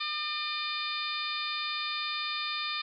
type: harmonic tone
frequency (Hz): 603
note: D5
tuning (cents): +46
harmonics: 2 / 3 / 4 / 5 / 6 / 7 / 8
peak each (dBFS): -37 / -42 / -37 / -45 / -36 / -41 / -40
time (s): 0-2.82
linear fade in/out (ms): 10
effects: none